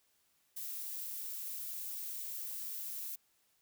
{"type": "noise", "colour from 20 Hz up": "violet", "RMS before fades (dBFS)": -42, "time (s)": [0.56, 3.16], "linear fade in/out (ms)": 10, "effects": ["white hiss -74 dBFS RMS until 3.61 s"]}